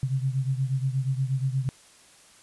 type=beating tone pair; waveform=sine; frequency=130.81 / 139.21 Hz; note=C3 / C#3; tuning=0 / +8 cents; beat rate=8.4 Hz; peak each=-25 / -29 dBFS; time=0.03-1.69 s; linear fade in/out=0 ms; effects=white hiss -54 dBFS RMS until 2.42 s + resampled to 24000 Hz